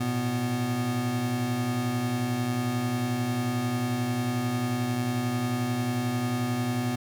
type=tone cluster; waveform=square; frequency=112.1 / 123.3 / 246.4 Hz; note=A2 / B2 / B3; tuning=+33 / -2 / -4 cents; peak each=-35 / -31 / -29 dBFS; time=0-6.96 s; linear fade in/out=10 ms; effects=none